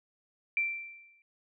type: tone with exponential decay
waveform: sine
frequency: 2349 Hz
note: D7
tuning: in tune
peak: -24 dBFS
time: 0.57-1.22 s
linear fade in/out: 1 ms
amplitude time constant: 140 ms
effects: none